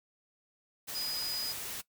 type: tone in noise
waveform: sine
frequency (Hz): 4958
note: D#8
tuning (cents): -7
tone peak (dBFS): -34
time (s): 0.94-1.53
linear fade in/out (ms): 20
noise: white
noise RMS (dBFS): -40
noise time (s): 0.87-1.82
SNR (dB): +3
effects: noise-tail reverb RT60 0.1 s tail -19 dB re dry